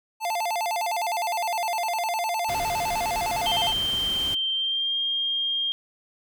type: tone with vibrato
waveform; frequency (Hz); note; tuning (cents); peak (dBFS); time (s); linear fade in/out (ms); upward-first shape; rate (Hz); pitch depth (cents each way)
square; 784; G5; 0; -25; 0.2-3.74; 50; square; 9.8; 200
type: noise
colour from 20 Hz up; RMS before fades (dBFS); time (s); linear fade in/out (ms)
pink; -36; 2.48-4.35; 10
type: tone with pitch glide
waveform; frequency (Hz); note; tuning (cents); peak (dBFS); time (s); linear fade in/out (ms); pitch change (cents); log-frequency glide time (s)
sine; 3139 to 3216; G7 to G7; +2 to +44; -23; 3.46-5.72; 0; +42; 4.52-4.97
effects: none